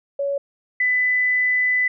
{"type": "tone pair in turn", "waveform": "sine", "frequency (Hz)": [561, 1999.2], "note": ["C#5", "B6"], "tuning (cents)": [21, 21], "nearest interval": "octave + minor seventh", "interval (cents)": 2200, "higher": "second", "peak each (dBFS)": [-20, -16], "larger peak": "second", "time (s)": [[0.19, 0.38], [0.8, 1.88]], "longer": "second", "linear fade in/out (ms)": 5, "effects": []}